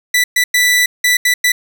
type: tone bursts at uneven times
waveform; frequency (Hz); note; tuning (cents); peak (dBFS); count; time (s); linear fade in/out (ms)
sawtooth; 1975.5; B6; 0; -6; 6; 0.14-0.24 / 0.36-0.44 / 0.54-0.86 / 1.04-1.17 / 1.25-1.34 / 1.44-1.52; 5
effects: none